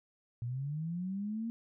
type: linear sweep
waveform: sine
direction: up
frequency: 115.2 to 233.1 Hz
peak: -34 dBFS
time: 0.42-1.5 s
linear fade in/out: 0 ms
effects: none